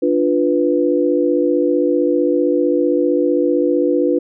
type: chord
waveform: sine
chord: B diminished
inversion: first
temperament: equal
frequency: 293.7 / 349.2 / 493.9 Hz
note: D4 / F4 / B4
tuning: 0 / 0 / 0 cents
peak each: -17 dBFS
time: 0.02-4.19 s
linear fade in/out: 10 ms
effects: none